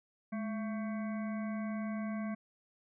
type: harmonic tone with a mistuned harmonic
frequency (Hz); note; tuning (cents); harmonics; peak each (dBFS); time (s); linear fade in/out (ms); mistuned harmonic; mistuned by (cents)
223.2; A3; +25; 1 / 3 / 5 / 7 / 9 / 10; -35 / -45 / -49 / -52 / -54 / -55; 0.32-2.35; 10; 1; -89
effects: none